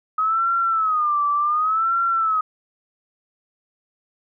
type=tone with vibrato; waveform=sine; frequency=1261 Hz; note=D#6; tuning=23 cents sharp; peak=-17 dBFS; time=0.18-2.41 s; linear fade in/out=5 ms; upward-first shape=sine; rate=0.68 Hz; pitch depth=140 cents each way; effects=none